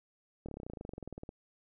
slowing click train, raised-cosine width 2 ms, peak -29 dBFS, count 22, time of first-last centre 0.46-1.291 s, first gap 26 ms, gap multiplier 1.04, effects none

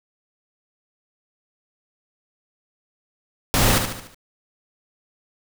pink noise with echo, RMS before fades -18 dBFS, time 3.54-3.78 s, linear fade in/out 0 ms, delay 73 ms, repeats 5, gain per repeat -6 dB, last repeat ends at 4.145 s, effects none

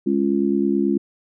sine chord, Db major, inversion second, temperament just, 207.9 / 277.2 / 346.5 Hz, Ab3 / Db4 / F4, +2 / 0 / -14 cents, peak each -21 dBFS, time 0.06-0.98 s, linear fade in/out 10 ms, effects none

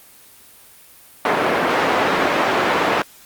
pink band-pass noise, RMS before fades -18 dBFS, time 1.25-3.02 s, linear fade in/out 2 ms, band 360 to 2000 Hz, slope 12 dB/octave, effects white hiss -46 dBFS RMS until 3.25 s + Opus 32 kbps

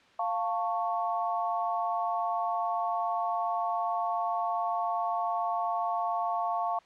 sine chord, F augmented, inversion none, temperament equal with one note detuned, 698.5 / 891.3 / 1108.7 Hz, F5 / A5 / C#6, 0 / +22 / 0 cents, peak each -30 / -33 / -33 dBFS, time 0.19-6.79 s, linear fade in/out 5 ms, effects white hiss -59 dBFS RMS until 6.85 s + low-pass 3000 Hz 12 dB/octave

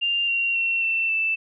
sine tone with pitch steps, 2793 / 2756 / 2720 / 2684 / 2648 Hz, F7 / F7 / F7 / E7 / E7, -1 / -24 / -46 / +31 / +7 cents, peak -20 dBFS, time 0.01-1.36 s, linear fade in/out 20 ms, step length 270 ms, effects none

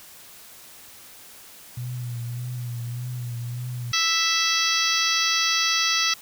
sine tone with vibrato, 121.4 Hz, B2, 29 cents flat, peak -28 dBFS, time 1.77-3.92 s, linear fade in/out 5 ms, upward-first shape triangle, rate 1.7 Hz, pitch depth 52 cents each way
harmonic tone, 659.3 Hz, E5, in tune, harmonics 2 / 3 / 4 / 5 / 6 / 7 / 8 / 9, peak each -28 / -28 / -28 / -28 / -28 / -28 / -28 / -28 dBFS, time 3.93-6.14 s, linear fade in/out 5 ms
effects white hiss -46 dBFS RMS until 6.21 s

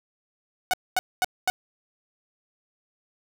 sawtooth tone bursts, 739 Hz, F#5, 2 cents flat, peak -16 dBFS, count 4, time 0.71-1.5 s, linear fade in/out 0 ms, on 25 ms, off 230 ms, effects none

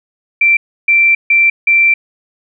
sine tone bursts at uneven times, 2349 Hz, D7, in tune, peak -6 dBFS, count 4, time 0.41-0.57 / 0.88-1.15 / 1.3-1.5 / 1.67-1.94 s, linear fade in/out 5 ms, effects none

